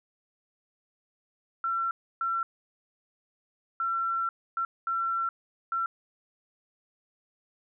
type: tone bursts at uneven times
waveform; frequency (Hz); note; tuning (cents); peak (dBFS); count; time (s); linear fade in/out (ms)
sine; 1353; E6; +45; -26; 6; 1.64-1.91 / 2.21-2.43 / 3.8-4.29 / 4.57-4.65 / 4.87-5.29 / 5.72-5.86; 2
effects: none